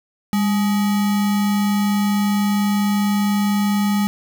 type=tone with sample-and-hold; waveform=sine; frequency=202.8 Hz; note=G#3; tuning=41 cents flat; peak=-15 dBFS; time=0.33-4.07 s; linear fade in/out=0 ms; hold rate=1050 Hz; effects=none